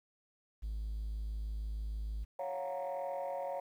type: tone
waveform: triangle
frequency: 53.2 Hz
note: G#1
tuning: 42 cents sharp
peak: -33 dBFS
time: 0.62-2.25 s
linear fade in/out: 20 ms
type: chord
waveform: sine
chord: Gb major seventh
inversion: second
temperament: equal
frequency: 554.4 / 698.5 / 740 / 932.3 Hz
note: Db5 / F5 / Gb5 / Bb5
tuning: 0 / 0 / 0 / 0 cents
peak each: -37 / -41 / -43 / -43 dBFS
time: 2.39-3.6 s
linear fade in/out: 5 ms
effects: tanh soft clip ceiling -31 dBFS + 11-bit